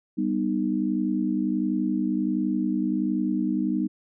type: chord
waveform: sine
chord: G augmented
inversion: none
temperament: equal with one note detuned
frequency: 196 / 246.9 / 308.3 Hz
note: G3 / B3 / D#4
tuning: 0 / 0 / -16 cents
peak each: -27 / -27 / -26 dBFS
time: 0.17-3.88 s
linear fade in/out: 20 ms
effects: none